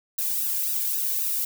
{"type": "noise with flanger", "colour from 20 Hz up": "violet", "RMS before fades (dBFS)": -26, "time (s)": [0.18, 1.45], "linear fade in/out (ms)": 5, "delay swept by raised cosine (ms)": [0.9, 1.57], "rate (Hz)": 3.8, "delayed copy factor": -0.95, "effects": []}